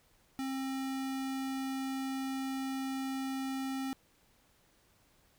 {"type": "tone", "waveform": "square", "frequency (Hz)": 266.7, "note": "C4", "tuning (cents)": 33, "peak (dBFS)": -35, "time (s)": [0.39, 3.93], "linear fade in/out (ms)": 0, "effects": ["pink hiss -68 dBFS RMS until 5.38 s"]}